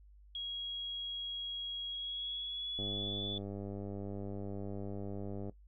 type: tone with pitch glide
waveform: sine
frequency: 3300 to 3458 Hz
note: G#7 to A7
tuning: -12 to -31 cents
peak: -37 dBFS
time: 0.35-3.38 s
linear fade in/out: 2 ms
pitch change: +81 cents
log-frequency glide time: 1.9-3.22 s
type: click train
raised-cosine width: 2 ms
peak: -30 dBFS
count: 271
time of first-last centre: 2.79-5.495 s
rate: 99.8 Hz
effects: noise-tail reverb RT60 0.1 s tail -17 dB re dry + added 50 Hz sine -56 dBFS peak until 5.67 s